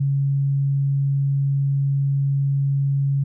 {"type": "tone", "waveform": "sine", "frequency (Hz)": 138.8, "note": "C#3", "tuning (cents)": 3, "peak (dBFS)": -17, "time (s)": [0, 3.24], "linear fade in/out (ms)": 10, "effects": []}